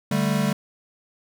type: chord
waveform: square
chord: D suspended fourth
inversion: none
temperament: equal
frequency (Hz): 146.83 / 196 / 220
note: D3 / G3 / A3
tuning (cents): 0 / 0 / 0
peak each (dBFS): -26 / -24 / -26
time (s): 0.11-0.53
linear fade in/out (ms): 5
effects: none